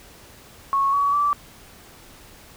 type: tone with pitch steps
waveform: sine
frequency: 1101 / 1130.6 / 1161.1 Hz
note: C#6 / C#6 / D6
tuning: -12 / +34 / -20 cents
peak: -17 dBFS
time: 0.73-1.33 s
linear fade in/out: 0 ms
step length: 200 ms
effects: pink hiss -47 dBFS RMS until 2.56 s

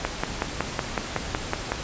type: click train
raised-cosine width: 0.5 ms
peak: -8 dBFS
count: 10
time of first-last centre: 0.05-1.72 s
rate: 5.39 Hz
effects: pink hiss -33 dBFS RMS until 1.83 s + resampled to 16000 Hz

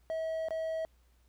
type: tone with dropouts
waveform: triangle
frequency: 644 Hz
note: E5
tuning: 41 cents flat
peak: -30 dBFS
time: 0.1-0.85 s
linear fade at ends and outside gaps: 0 ms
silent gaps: 0.485-0.507 s
effects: added 60 Hz sine -63 dBFS peak until 1.28 s + pink hiss -73 dBFS RMS until 1.28 s

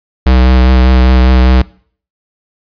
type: tone with vibrato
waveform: square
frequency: 63.5 Hz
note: B1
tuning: 49 cents sharp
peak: -5 dBFS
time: 0.26-1.62 s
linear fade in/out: 5 ms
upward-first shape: triangle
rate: 5 Hz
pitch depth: 24 cents each way
effects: noise-tail reverb RT60 0.5 s tail -22 dB re dry + resampled to 11025 Hz

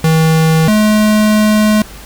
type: tone pair in turn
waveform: square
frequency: 160.2 / 213.3 Hz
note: E3 / G#3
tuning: -49 / +46 cents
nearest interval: perfect fourth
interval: 495 cents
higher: second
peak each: -8 dBFS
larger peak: neither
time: 0.04-0.68 / 0.68-1.82 s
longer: second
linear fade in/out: 2 ms
effects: added 50 Hz sine -34 dBFS peak until 2.05 s + pink hiss -34 dBFS RMS until 2.05 s

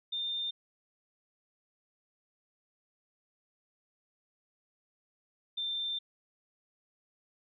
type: tone pair in turn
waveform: sine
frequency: 3610 / 3577 Hz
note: A7 / A7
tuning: +44 / +28 cents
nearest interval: unison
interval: 16 cents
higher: first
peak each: -32 / -32 dBFS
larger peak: neither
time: 0.12-0.51 / 5.57-5.99 s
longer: second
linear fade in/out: 10 ms
effects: none

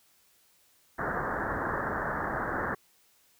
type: low-pass noise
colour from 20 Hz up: white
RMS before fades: -32 dBFS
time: 0.98-2.75 s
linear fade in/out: 10 ms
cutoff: 1800 Hz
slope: 96 dB/octave
effects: white hiss -65 dBFS RMS until 3.39 s

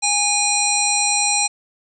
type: harmonic tone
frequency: 819 Hz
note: G#5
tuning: 24 cents flat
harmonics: 1 / 3 / 5 / 7 / 9 / 10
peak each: -23 / -23 / -23 / -23 / -23 / -23 dBFS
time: 0.02-1.48 s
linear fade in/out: 20 ms
effects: none

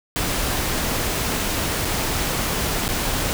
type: noise with dropouts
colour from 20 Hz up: pink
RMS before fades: -23 dBFS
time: 0.16-3.33 s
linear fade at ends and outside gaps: 0 ms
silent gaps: 1.848-1.852 / 2.88-2.889 s
effects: none

